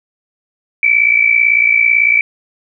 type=tone pair together; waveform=sine; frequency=2271 / 2329 Hz; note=C#7 / D7; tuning=+41 / -15 cents; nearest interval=unison; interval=44 cents; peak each=-12 / -10 dBFS; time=0.83-2.21 s; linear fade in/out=2 ms; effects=none